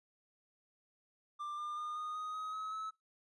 triangle tone with pitch steps, 1186 / 1201.2 / 1216.5 / 1232.1 / 1247.8 / 1263.8 / 1280 / 1296.3 Hz, D6 / D6 / D#6 / D#6 / D#6 / D#6 / D#6 / E6, +17 / +39 / -39 / -17 / +5 / +27 / +49 / -29 cents, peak -37 dBFS, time 1.39-2.91 s, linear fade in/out 20 ms, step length 190 ms, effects noise-tail reverb RT60 0.2 s tail -21 dB re dry + resampled to 24000 Hz

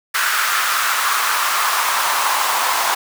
pink noise with high-pass filter sweep, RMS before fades -18 dBFS, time 0.14-2.95 s, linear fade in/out 10 ms, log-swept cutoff 1400 to 910 Hz, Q 3.2, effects none

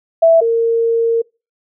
sine tone pair in turn, 659.3 / 459.8 Hz, E5 / A#4, 0 / -24 cents, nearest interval tritone, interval 624 cents, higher first, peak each -5 / -11 dBFS, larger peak first, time 0.22-0.41 / 0.41-1.22 s, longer second, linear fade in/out 10 ms, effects noise-tail reverb RT60 0.3 s tail -26 dB re dry

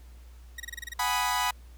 sawtooth tone bursts, 1894 Hz, A#6, 27 cents sharp, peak -31 dBFS, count 8, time 0.58-0.937 s, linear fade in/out 5 ms, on 21 ms, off 27 ms
sawtooth chord, G# minor seventh, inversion third, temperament equal, 740 / 830.6 / 987.8 / 1244.5 Hz, F#5 / G#5 / B5 / D#6, 0 / 0 / 0 / 0 cents, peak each -30 / -29 / -24 / -30 dBFS, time 0.99-1.51 s, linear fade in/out 5 ms
effects added 60 Hz sine -46 dBFS peak until 1.77 s + pink hiss -61 dBFS RMS until 1.77 s

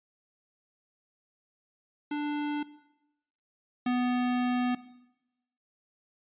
square tone pair in turn, 294.6 / 247.7 Hz, D4 / B3, +6 / +5 cents, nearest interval minor third, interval 301 cents, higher first, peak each -30 / -26 dBFS, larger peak second, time 2.11-2.63 / 3.86-4.75 s, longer second, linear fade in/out 5 ms, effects noise-tail reverb RT60 0.9 s tail -17 dB re dry + resampled to 8000 Hz

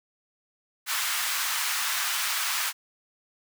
pink high-pass noise, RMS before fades -28 dBFS, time 0.86-2.73 s, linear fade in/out 50 ms, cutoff 1100 Hz, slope 24 dB/octave, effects none

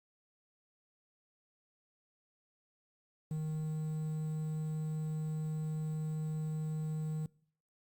triangle tone with quantisation, 155.56 Hz, D#3, in tune, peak -32 dBFS, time 3.31-7.26 s, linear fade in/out 2 ms, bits 10, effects noise-tail reverb RT60 0.6 s tail -24 dB re dry + Opus 48 kbps

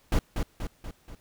brown noise with echo, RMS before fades -22 dBFS, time 0.12-0.19 s, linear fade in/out 2 ms, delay 240 ms, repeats 4, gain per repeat -5 dB, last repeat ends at 1.15 s, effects pink hiss -63 dBFS RMS until 1.2 s

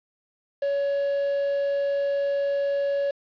triangle tone, 562 Hz, C#5, 24 cents sharp, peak -20 dBFS, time 0.62-3.11 s, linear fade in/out 5 ms, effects resampled to 11025 Hz + 8-bit

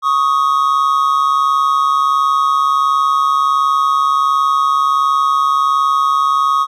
triangle tone pair together, 1108.7 / 1250.1 Hz, C#6 / D#6, 0 / +8 cents, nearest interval major second, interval 208 cents, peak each -12 dBFS, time 0.02-6.67 s, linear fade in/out 50 ms, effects none

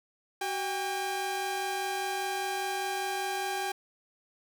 sawtooth tone pair together, 378.5 / 802 Hz, F#4 / G5, +39 / +39 cents, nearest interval octave + minor second, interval 1300 cents, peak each -32 / -28 dBFS, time 0.41-3.72 s, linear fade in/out 5 ms, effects none

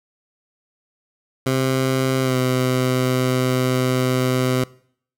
15% pulse tone with pitch glide, 131.4 to 127.95 Hz, C3 to C3, +8 to -38 cents, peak -11 dBFS, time 1.46-4.64 s, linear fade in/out 5 ms, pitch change -46 cents, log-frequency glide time 2.22-2.36 s, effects noise-tail reverb RT60 0.6 s tail -22 dB re dry

